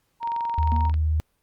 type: tone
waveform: sine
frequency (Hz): 932.3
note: A#5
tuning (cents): 0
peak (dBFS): -24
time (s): 0.2-0.92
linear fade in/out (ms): 50
type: click train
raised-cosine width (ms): 0.3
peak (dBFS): -24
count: 17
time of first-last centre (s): 0.23-0.941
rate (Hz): 22.5
type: tone with vibrato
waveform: sine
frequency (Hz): 77.78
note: D#2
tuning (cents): 0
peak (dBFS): -19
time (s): 0.58-1.2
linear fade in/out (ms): 0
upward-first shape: triangle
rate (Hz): 15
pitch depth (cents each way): 11
type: tone with exponential decay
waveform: triangle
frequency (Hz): 233.1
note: A#3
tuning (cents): 0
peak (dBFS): -25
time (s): 0.72-1.11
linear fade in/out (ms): 0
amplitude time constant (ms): 83
effects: pink hiss -70 dBFS RMS until 1.42 s + Opus 48 kbps